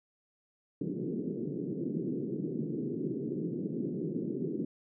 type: band-pass noise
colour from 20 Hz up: white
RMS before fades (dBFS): -35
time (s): 0.81-4.65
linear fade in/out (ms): 5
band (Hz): 140 to 400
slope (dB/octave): 48
effects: none